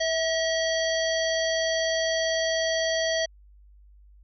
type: harmonic tone with a mistuned harmonic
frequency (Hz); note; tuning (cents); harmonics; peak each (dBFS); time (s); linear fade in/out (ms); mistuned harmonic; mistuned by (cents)
651; E5; -22; 1 / 3 / 5 / 7 / 9; -25 / -30 / -32 / -33 / -35; 0-3.26; 10; 3; -32
effects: added 50 Hz sine -50 dBFS peak until 4.23 s